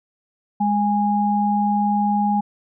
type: tone pair together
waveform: sine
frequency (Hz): 206.2 / 824.3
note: G#3 / G#5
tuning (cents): -12 / -13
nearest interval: 2 octaves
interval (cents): 2399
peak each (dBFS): -19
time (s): 0.6-2.41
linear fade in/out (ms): 10
effects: none